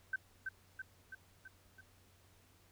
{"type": "tone with echo", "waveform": "sine", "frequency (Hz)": 1541, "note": "G6", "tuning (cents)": -30, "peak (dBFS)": -33, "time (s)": [0.13, 0.16], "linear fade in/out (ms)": 5, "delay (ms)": 330, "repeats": 5, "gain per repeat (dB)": -4, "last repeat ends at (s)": 1.81, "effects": ["added 92 Hz sine -68 dBFS peak until 2.71 s", "pink hiss -68 dBFS RMS until 2.71 s"]}